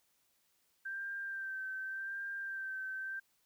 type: tone with vibrato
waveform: sine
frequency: 1568 Hz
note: G6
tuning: in tune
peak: -38 dBFS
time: 0.85-3.2 s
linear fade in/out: 10 ms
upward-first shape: sine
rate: 0.87 Hz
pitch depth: 29 cents each way
effects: white hiss -75 dBFS RMS until 3.45 s